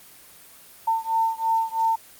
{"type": "beating tone pair", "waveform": "sine", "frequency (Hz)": [900, 903], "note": ["A5", "A5"], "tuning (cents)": [39, 45], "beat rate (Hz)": 3, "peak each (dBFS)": [-23, -24], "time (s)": [0.87, 1.96], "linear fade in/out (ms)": 10, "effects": ["white hiss -48 dBFS RMS until 2.19 s", "Opus 24 kbps"]}